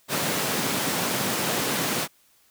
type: high-pass noise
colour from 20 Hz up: pink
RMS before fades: -26 dBFS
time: 0.08-2.08 s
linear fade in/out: 50 ms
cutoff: 140 Hz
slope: 24 dB/octave
effects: white hiss -61 dBFS RMS until 2.5 s